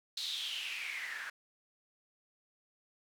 white noise with band-pass filter sweep, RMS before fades -40 dBFS, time 0.17-1.3 s, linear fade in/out 5 ms, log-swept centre 4100 to 1600 Hz, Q 6.7, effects none

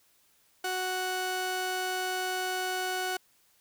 sawtooth tone pair together, 370 / 740 Hz, F#4 / F#5, 0 / 0 cents, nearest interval octave, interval 1200 cents, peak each -31 / -26 dBFS, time 0.64-3.17 s, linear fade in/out 5 ms, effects white hiss -66 dBFS RMS until 3.6 s

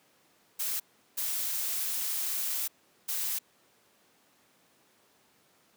blue noise bursts at uneven times, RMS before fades -32 dBFS, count 3, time 0.59-0.8 / 1.17-2.68 / 3.08-3.39 s, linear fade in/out 10 ms, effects pink hiss -65 dBFS RMS until 5.76 s + high-pass 200 Hz 12 dB/octave

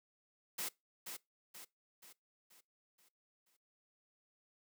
white noise with echo, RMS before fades -40 dBFS, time 0.58-0.69 s, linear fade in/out 10 ms, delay 480 ms, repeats 6, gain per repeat -6 dB, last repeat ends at 3.57 s, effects noise-tail reverb RT60 0.2 s tail -22 dB re dry + high-pass 200 Hz 12 dB/octave

